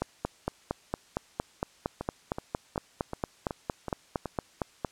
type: two click trains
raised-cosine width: 1 ms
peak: -19 / -14 dBFS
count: 7 / 22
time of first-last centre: 2.01-4.257 / 0.02-4.848 s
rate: 2.67 / 4.35 Hz
effects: white hiss -59 dBFS RMS until 4.91 s + low-pass 8000 Hz 12 dB/octave